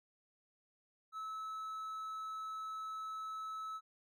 triangle tone, 1300 Hz, E6, 24 cents flat, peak -39 dBFS, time 1.12-3.81 s, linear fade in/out 50 ms, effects none

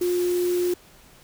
sine tone in noise, 355.8 Hz, F4, 32 cents sharp, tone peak -20 dBFS, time 0.01-0.74 s, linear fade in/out 5 ms, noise white, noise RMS -37 dBFS, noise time 0.01-0.74 s, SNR +14 dB, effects pink hiss -52 dBFS RMS until 1.23 s

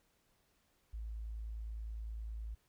sine tone, 54.9 Hz, A1, 3 cents flat, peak -40 dBFS, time 0.93-2.55 s, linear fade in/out 10 ms, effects pink hiss -75 dBFS RMS until 2.68 s

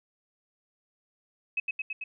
sine tone with echo, 2563 Hz, E7, 49 cents flat, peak -25 dBFS, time 1.57-1.6 s, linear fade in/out 5 ms, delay 110 ms, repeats 4, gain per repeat -2 dB, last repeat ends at 2.04 s, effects none

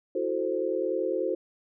sine chord, F# half-diminished seventh, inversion third, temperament equal, 329.6 / 370 / 440 / 523.3 Hz, E4 / F#4 / A4 / C5, 0 / 0 / 0 / 0 cents, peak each -33 / -30 / -32 / -30 dBFS, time 0.15-1.35 s, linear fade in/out 5 ms, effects none

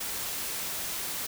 white noise, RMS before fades -34 dBFS, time 0-1.27 s, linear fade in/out 10 ms, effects none

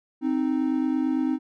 triangle tone pair together, 262.2 / 311.1 Hz, C4 / D#4, +4 / 0 cents, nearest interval minor third, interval 296 cents, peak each -22 / -23 dBFS, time 0.21-1.39 s, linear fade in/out 50 ms, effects none

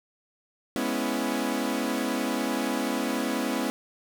sawtooth chord, C# minor seventh, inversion second, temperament equal with one note detuned, 207.7 / 246.9 / 277.2 / 330.8 Hz, G#3 / B3 / C#4 / E4, 0 / 0 / 0 / +6 cents, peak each -30 / -26 / -27 / -29 dBFS, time 0.76-3.7 s, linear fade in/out 0 ms, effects 8-bit

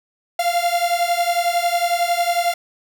45% pulse beating tone pair, 689 / 700 Hz, F5 / F5, -24 / +4 cents, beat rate 11 Hz, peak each -20 dBFS, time 0.39-2.54 s, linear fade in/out 5 ms, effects none

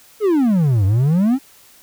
triangle exponential two-way sweep, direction down then up, 449 to 92.7 to 281.8 Hz, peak -10 dBFS, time 0.2-1.39 s, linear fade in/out 50 ms, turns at 0.85 s, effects white hiss -48 dBFS RMS until 1.82 s

